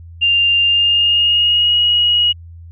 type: tone with pitch glide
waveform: sine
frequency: 2794 to 2896 Hz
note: F7 to F#7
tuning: 0 to -38 cents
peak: -10 dBFS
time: 0.21-2.33 s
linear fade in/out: 20 ms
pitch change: +62 cents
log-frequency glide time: 0.62-1.76 s
effects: added 84 Hz sine -33 dBFS peak until 2.71 s